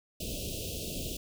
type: band-stop noise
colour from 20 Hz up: pink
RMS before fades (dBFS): -37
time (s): 0.2-1.17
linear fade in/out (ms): 5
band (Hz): 660 to 2600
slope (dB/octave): 96
effects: none